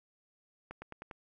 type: accelerating click train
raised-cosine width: 0.5 ms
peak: -29 dBFS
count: 5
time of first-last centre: 0.71-1.112 s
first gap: 110 ms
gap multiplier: 0.94
effects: none